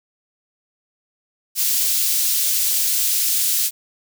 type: high-pass noise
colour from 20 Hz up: white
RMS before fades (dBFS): -19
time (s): 1.55-3.71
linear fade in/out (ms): 50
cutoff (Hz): 4000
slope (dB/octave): 12
effects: none